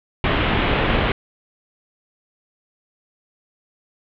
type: low-pass noise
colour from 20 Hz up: pink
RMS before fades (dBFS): -19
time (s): 0.24-1.12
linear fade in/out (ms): 2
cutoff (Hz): 3400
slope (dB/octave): 48
effects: none